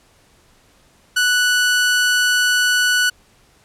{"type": "tone", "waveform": "sawtooth", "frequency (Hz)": 1480, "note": "F#6", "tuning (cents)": 0, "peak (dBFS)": -10, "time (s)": [1.16, 3.1], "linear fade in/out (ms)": 10, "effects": ["pink hiss -54 dBFS RMS until 3.64 s", "low-pass 11000 Hz 12 dB/octave"]}